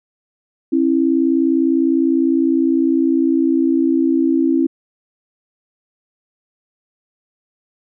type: tone pair together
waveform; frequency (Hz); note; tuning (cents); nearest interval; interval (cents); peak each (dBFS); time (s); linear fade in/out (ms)
sine; 269.7 / 329.6; C#4 / E4; -47 / 0; minor third; 347; -15; 0.72-4.67; 10
effects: none